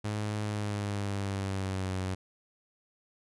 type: tone with pitch glide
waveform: sawtooth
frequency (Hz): 105.2 to 93.72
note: G#2 to F#2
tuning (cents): +23 to +23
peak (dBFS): -27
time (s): 0.04-2.15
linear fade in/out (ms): 10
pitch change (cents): -200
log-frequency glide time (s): 0.46-1.94
effects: resampled to 24000 Hz